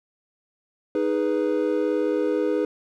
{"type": "chord", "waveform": "triangle", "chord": "G# minor", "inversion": "second", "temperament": "equal", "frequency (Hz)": [311.1, 415.3, 493.9], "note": ["D#4", "G#4", "B4"], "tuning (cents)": [0, 0, 0], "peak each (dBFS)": -23, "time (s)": [0.95, 2.65], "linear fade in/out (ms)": 2, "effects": []}